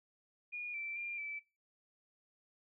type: tone with pitch steps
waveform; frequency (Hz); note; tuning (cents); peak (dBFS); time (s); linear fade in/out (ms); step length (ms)
sine; 2438 / 2337 / 2392 / 2316; D#7 / D7 / D7 / D7; -36 / -9 / +31 / -25; -39; 0.52-1.4; 20; 220
effects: noise-tail reverb RT60 0.3 s tail -22 dB re dry